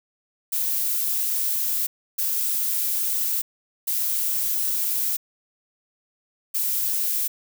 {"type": "noise bursts at uneven times", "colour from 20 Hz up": "violet", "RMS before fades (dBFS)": -24, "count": 4, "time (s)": [[0.52, 1.87], [2.18, 3.42], [3.87, 5.17], [6.54, 7.28]], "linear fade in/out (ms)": 10, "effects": []}